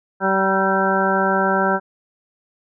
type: harmonic tone with a mistuned harmonic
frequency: 192.4 Hz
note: G3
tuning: 32 cents flat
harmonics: 1 / 2 / 3 / 4 / 5 / 7 / 8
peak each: -23 / -23 / -23 / -23 / -23 / -23 / -23 dBFS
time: 0.2-1.8 s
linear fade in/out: 50 ms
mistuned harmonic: 8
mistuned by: +19 cents
effects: none